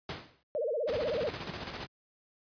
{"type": "noise with exponential decay", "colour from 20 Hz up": "pink", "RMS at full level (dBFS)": -34, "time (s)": [0.09, 0.43], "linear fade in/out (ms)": 2, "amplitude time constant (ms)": 73}
{"type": "tone with vibrato", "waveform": "sine", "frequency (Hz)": 530, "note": "C5", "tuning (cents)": 22, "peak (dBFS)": -29, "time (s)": [0.55, 1.29], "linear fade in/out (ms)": 0, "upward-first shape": "sine", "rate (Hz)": 16, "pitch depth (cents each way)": 280}
{"type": "noise with tremolo", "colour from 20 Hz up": "pink", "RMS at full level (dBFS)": -37, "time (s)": [0.87, 1.87], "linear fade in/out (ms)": 20, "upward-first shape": "square", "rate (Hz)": 15, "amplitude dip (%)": 45}
{"effects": ["high-pass 80 Hz 12 dB/octave", "resampled to 11025 Hz"]}